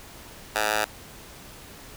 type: tone with high-pass filter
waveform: 10% pulse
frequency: 106.9 Hz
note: A2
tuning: 49 cents flat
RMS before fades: -25 dBFS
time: 0.55-0.85 s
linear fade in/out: 10 ms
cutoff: 910 Hz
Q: 1.4
effects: pink hiss -45 dBFS RMS until 1.96 s